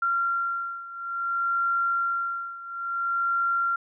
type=beating tone pair; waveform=sine; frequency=1377 / 1377.58 Hz; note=F6 / F6; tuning=-25 / -24 cents; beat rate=0.58 Hz; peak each=-26 / -29 dBFS; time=0.02-3.76 s; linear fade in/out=5 ms; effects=none